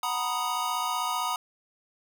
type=chord; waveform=square; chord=B major seventh; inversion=second; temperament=equal; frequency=740 / 932.3 / 987.8 / 1244.5 Hz; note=F#5 / A#5 / B5 / D#6; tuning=0 / 0 / 0 / 0 cents; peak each=-36 / -34 / -33 / -32 dBFS; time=0.03-1.36 s; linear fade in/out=2 ms; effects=none